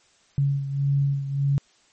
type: beating tone pair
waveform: sine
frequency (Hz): 139.5 / 141.2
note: C#3 / C#3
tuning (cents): +11 / +32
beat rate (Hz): 1.7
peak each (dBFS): -21 / -27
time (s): 0.38-1.58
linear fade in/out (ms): 0
effects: white hiss -60 dBFS RMS until 1.92 s + MP3 32 kbps